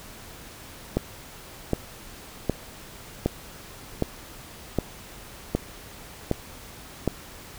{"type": "click train", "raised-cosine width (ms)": 2, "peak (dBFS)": -8, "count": 9, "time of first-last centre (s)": [0.97, 7.077], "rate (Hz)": 1.31, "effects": ["pink hiss -44 dBFS RMS until 7.58 s"]}